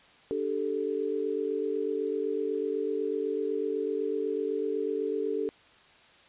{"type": "chord", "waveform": "sine", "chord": "D suspended fourth", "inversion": "none", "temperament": "equal", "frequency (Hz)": [293.7, 392, 440], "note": ["D4", "G4", "A4"], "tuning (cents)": [0, 0, 0], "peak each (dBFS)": [-35, -32, -30], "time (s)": [0.31, 5.49], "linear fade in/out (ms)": 0, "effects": ["white hiss -57 dBFS RMS until 6.28 s", "resampled to 8000 Hz"]}